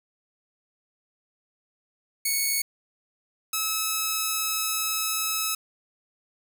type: tone pair in turn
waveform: 5% pulse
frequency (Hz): 2217 / 1293.9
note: C#7 / E6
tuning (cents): 0 / -33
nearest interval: major sixth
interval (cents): 933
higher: first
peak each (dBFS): -13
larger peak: neither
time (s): 2.25-2.62 / 3.53-5.55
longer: second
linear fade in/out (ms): 5
effects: none